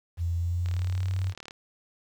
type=tone with pitch glide; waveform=sine; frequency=85.2 to 93.99 Hz; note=F2 to F#2; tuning=-42 to +28 cents; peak=-25 dBFS; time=0.17-1.34 s; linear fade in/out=50 ms; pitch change=+170 cents; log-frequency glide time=0.36-1.1 s
type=click train; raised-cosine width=0.2 ms; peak=-25 dBFS; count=33; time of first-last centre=0.66-1.509 s; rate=37.7 Hz
effects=9-bit